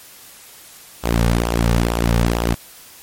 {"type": "tone with flanger", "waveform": "sawtooth", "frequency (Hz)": 57.9, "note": "A#1", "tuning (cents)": -11, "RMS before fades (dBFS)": -17, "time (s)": [1.03, 2.55], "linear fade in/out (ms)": 20, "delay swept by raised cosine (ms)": [0.46, 3.06], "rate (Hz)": 2.2, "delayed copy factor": -0.6, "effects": ["white hiss -42 dBFS RMS until 3.02 s", "MP3 64 kbps"]}